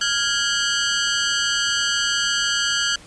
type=ring-modulated tone; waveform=15% pulse; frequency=1527 Hz; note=G6; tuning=46 cents flat; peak=-9 dBFS; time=0.01-2.96 s; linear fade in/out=5 ms; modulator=127 Hz; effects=pink hiss -45 dBFS RMS until 3.06 s + resampled to 22050 Hz